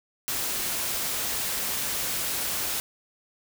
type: noise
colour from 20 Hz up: white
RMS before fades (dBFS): -29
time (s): 0.28-2.8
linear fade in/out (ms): 0
effects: none

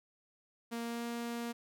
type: tone with pitch glide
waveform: sawtooth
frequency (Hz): 233.1 to 235.5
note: A#3 to A#3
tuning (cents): 0 to +18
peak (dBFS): -33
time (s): 0.71-1.53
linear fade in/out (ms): 20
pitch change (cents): +18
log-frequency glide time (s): 0.81-1.05
effects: none

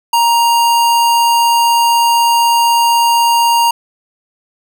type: tone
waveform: square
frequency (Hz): 936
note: A#5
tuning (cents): +7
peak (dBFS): -9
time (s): 0.13-3.71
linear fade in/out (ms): 5
effects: none

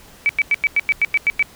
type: tone bursts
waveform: sine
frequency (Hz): 2295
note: D7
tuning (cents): -40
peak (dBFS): -12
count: 10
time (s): 0.26-1.426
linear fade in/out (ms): 0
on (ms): 32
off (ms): 94
effects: pink hiss -45 dBFS RMS until 1.55 s

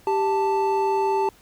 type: tone pair together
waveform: triangle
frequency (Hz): 392 / 882.3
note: G4 / A5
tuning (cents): 0 / +5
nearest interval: octave + major second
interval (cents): 1405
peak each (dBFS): -20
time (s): 0.07-1.29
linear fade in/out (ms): 2
effects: pink hiss -54 dBFS RMS until 1.41 s

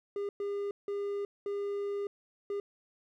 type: tone bursts at uneven times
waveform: triangle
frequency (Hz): 404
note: G#4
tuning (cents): -48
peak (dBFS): -30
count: 5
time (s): 0.16-0.29 / 0.4-0.71 / 0.88-1.25 / 1.46-2.07 / 2.5-2.6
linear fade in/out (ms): 2
effects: none

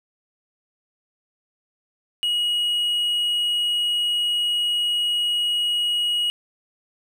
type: tone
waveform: triangle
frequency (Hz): 2900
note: F#7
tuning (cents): -35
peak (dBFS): -18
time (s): 2.23-6.3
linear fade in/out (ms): 0
effects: none

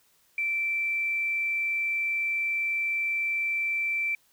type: tone with quantisation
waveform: sine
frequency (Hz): 2337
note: D7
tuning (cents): -9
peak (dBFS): -25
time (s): 0.38-4.15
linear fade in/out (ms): 2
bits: 9
effects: white hiss -65 dBFS RMS until 4.32 s

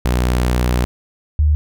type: tone pair in turn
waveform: sawtooth / sine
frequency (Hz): 61.4 / 75.19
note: B1 / D2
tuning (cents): -9 / +41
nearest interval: major third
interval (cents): 350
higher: second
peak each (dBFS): -10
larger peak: neither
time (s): 0.05-0.85 / 1.39-1.55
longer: first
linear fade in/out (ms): 0
effects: none

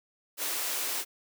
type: high-pass noise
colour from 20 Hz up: white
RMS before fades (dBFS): -32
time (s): 0.37-1.05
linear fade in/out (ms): 50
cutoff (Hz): 270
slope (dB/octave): 96
effects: none

